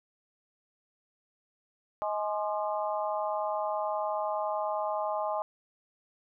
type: harmonic tone with a mistuned harmonic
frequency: 209.8 Hz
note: G#3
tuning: 18 cents sharp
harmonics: 3 / 4 / 5 / 6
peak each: -32 / -33 / -36 / -40 dBFS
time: 2.02-5.42 s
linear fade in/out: 0 ms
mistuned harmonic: 6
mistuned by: -72 cents
effects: none